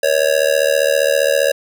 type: tone with amplitude modulation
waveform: square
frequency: 555 Hz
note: C#5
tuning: 2 cents sharp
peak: -9 dBFS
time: 0.03-1.52 s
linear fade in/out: 5 ms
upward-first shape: sine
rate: 75.1 Hz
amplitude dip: 95%
effects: none